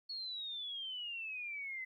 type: exponential sweep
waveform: sine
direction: down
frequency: 4380 to 2025 Hz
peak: -40 dBFS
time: 0.09-1.85 s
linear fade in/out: 10 ms
effects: 13-bit